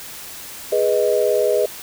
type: chord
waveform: sine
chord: G# minor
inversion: none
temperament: equal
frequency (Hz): 415.3 / 493.9 / 622.3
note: G#4 / B4 / D#5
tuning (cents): 0 / 0 / 0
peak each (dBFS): -19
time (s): 0.72-1.66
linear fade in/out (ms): 5
effects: white hiss -35 dBFS RMS until 1.82 s